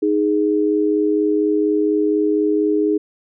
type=tone pair together; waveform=sine; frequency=311.1 / 415.3 Hz; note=D#4 / G#4; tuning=0 / 0 cents; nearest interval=perfect fourth; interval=500 cents; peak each=-17 dBFS; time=0.02-2.98 s; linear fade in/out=10 ms; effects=none